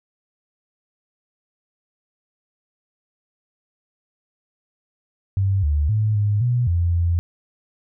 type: tone with pitch steps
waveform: sine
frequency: 97.3 / 73.8 / 107.5 / 103.7 / 122.1 / 86.1 / 85.6 Hz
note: G2 / D2 / A2 / G#2 / B2 / F2 / F2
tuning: -12 / +9 / -40 / -2 / -19 / -24 / -34 cents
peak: -16 dBFS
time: 5.37-7.19 s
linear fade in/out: 0 ms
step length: 260 ms
effects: none